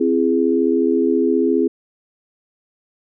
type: chord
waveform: sine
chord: C augmented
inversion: none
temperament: equal with one note detuned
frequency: 261.6 / 336.2 / 415.3 Hz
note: C4 / E4 / G#4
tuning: 0 / +34 / 0 cents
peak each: -18 dBFS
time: 0-1.68 s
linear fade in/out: 10 ms
effects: none